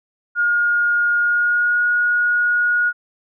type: tone with pitch glide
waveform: sine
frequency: 1426 to 1445.9 Hz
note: F6 to F#6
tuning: +36 to -40 cents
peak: -14 dBFS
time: 0.35-2.93 s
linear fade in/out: 50 ms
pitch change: +24 cents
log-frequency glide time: 1.2-1.84 s
effects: none